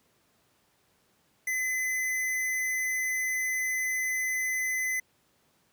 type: tone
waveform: square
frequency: 2027 Hz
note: B6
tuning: 45 cents sharp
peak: -28 dBFS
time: 1.47-5 s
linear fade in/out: 5 ms
effects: pink hiss -68 dBFS RMS until 5.72 s + high-pass 100 Hz 12 dB/octave